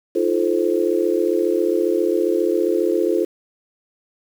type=chord; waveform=sine; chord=F dominant seventh; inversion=third; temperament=just; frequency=314.3 / 349.2 / 436.5 / 523.8 Hz; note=Eb4 / F4 / A4 / C5; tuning=+18 / 0 / -14 / +2 cents; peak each=-24 / -19 / -21 / -24 dBFS; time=0.15-3.25 s; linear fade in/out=10 ms; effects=7-bit